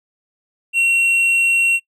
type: tone with tanh clipping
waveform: sine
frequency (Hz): 2733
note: F7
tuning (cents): -38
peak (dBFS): -13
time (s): 0.73-1.8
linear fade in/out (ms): 50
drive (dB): 5
effects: noise-tail reverb RT60 0.1 s tail -23 dB re dry